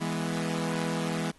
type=chord; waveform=sawtooth; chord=E major; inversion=none; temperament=equal; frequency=164.81 / 207.7 / 246.9 Hz; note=E3 / G#3 / B3; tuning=0 / 0 / 0 cents; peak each=-27 / -30 / -31 dBFS; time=0-1.32 s; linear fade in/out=20 ms; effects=pink hiss -61 dBFS RMS until 1.38 s + AAC 32 kbps